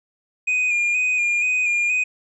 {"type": "tone with vibrato", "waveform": "triangle", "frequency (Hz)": 2455, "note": "D#7", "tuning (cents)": -24, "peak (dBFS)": -16, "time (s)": [0.47, 2.04], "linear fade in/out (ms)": 10, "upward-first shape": "square", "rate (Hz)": 2.1, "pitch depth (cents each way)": 30, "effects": ["resampled to 22050 Hz"]}